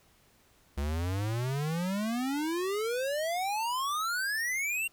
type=exponential sweep; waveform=square; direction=up; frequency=68.6 to 2798 Hz; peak=-30 dBFS; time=0.77-4.88 s; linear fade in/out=10 ms; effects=pink hiss -64 dBFS RMS until 4.92 s